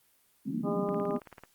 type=band-pass noise; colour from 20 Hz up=pink; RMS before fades=-34 dBFS; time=0.45-1.19 s; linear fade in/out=20 ms; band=170 to 280 Hz; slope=48 dB/octave
type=harmonic tone; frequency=202.9 Hz; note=G#3; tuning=40 cents flat; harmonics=2 / 3 / 4 / 5 / 6; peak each=-32 / -35 / -40 / -43 / -39 dBFS; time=0.63-1.2 s; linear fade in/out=50 ms
type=click train; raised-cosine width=0.5 ms; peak=-31 dBFS; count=11; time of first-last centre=0.89-1.436 s; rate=18.3 Hz
effects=white hiss -67 dBFS RMS until 1.54 s + Opus 32 kbps